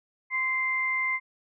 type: tone pair together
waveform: sine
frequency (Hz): 1039 / 2088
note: C6 / C7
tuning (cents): -12 / -4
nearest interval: octave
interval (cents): 1208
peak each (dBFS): -33 / -25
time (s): 0.3-1.2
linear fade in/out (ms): 50
effects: none